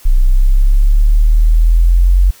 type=exponential sweep; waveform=sine; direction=up; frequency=30.59 to 46.25 Hz; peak=-5 dBFS; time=0.05-2.31 s; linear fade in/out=10 ms; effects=white hiss -42 dBFS RMS until 2.4 s